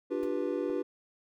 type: chord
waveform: triangle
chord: G dominant seventh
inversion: second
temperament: just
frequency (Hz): 294 / 352.8 / 392 / 490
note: D4 / F4 / G4 / B4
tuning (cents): +2 / +18 / 0 / -14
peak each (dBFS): -33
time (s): 0.1-0.83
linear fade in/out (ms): 20
type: noise with exponential decay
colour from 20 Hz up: pink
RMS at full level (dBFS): -48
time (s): 0.23-0.31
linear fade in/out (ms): 0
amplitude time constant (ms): 16
type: clicks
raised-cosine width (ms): 1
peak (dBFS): -37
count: 2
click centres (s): 0.697 / 0.703
effects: none